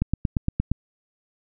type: click train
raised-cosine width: 5 ms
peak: -9 dBFS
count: 7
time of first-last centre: 0.02-0.716 s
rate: 8.62 Hz
effects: none